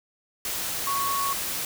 sine tone in noise, 1108.7 Hz, C#6, in tune, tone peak -25 dBFS, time 0.87-1.33 s, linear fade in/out 2 ms, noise white, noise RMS -30 dBFS, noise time 0.45-1.65 s, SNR +2 dB, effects none

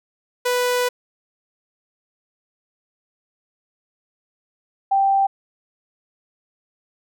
sawtooth / sine tone pair in turn, 493.9 / 784 Hz, B4 / G5, 0 / 0 cents, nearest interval minor sixth, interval 800 cents, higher second, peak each -14 dBFS, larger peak neither, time 0.45-0.89 / 4.91-5.27 s, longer first, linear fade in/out 10 ms, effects none

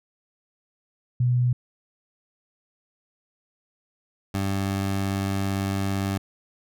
sine / 20% pulse tone pair in turn, 123.47 / 97.79 Hz, B2 / G2, 0 / -4 cents, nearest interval major third, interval 404 cents, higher first, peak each -18 / -19 dBFS, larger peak first, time 1.2-1.53 / 4.34-6.18 s, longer second, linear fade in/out 5 ms, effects none

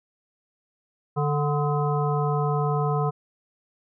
harmonic tone with a mistuned harmonic, 146.83 Hz, D3, in tune, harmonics 1 / 3 / 5 / 7 / 9, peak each -23 / -28 / -30 / -31 / -33 dBFS, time 1.16-3.11 s, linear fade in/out 20 ms, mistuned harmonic 9, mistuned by -68 cents, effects none

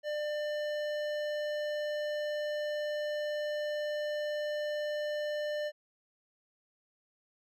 sine tone with hard clipping, 597 Hz, D5, 28 cents sharp, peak -34 dBFS, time 0.03-5.72 s, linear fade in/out 50 ms, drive 14 dB, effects none

